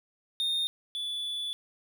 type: tone pair in turn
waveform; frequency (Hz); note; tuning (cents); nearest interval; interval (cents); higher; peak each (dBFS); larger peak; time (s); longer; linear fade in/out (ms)
triangle; 3666 / 3455; A#7 / A7; -30 / -32; minor second; 102; first; -25 / -30; first; 0.4-0.67 / 0.95-1.53; second; 0
effects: none